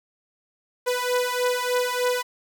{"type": "beating tone pair", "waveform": "sawtooth", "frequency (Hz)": [493.9, 497.2], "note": ["B4", "B4"], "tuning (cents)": [0, 12], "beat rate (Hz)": 3.3, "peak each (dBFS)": -21, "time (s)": [0.86, 2.23], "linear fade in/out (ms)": 20, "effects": []}